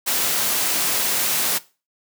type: noise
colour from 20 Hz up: white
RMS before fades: -21 dBFS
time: 0.06-1.59 s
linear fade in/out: 20 ms
effects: noise-tail reverb RT60 0.3 s tail -18 dB re dry + high-pass 150 Hz 12 dB/octave